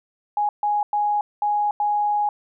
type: tone bursts at uneven times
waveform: sine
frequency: 830.6 Hz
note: G#5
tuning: in tune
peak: -18 dBFS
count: 5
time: 0.37-0.49 / 0.63-0.83 / 0.93-1.21 / 1.42-1.71 / 1.8-2.29 s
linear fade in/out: 2 ms
effects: none